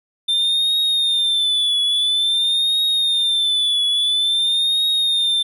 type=tone with vibrato; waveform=triangle; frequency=3572 Hz; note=A7; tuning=25 cents sharp; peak=-14 dBFS; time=0.28-5.43 s; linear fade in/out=10 ms; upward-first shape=triangle; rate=0.49 Hz; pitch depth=91 cents each way; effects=none